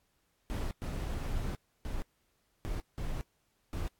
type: noise bursts at uneven times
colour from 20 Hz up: brown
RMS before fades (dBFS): -35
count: 6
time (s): 0.5-0.71 / 0.82-1.55 / 1.85-2.02 / 2.65-2.8 / 2.98-3.21 / 3.73-3.88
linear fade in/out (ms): 0
effects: pink hiss -75 dBFS RMS until 3.99 s + AAC 64 kbps